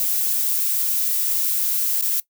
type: noise with dropouts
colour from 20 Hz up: violet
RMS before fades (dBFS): -21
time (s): 0-2.2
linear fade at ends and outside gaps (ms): 1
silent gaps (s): 2.012-2.023
effects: noise-tail reverb RT60 0.1 s tail -20 dB re dry